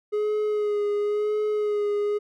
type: tone with vibrato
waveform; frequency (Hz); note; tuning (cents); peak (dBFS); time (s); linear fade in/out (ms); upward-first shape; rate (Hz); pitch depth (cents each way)
triangle; 418.2; G#4; +12; -20; 0.12-2.19; 20; sine; 0.96; 26
effects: none